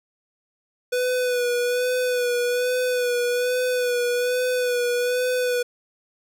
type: tone with vibrato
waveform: square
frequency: 493.9 Hz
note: B4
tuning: in tune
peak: -21 dBFS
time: 0.92-5.63 s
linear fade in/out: 10 ms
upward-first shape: sine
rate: 1.2 Hz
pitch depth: 31 cents each way
effects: none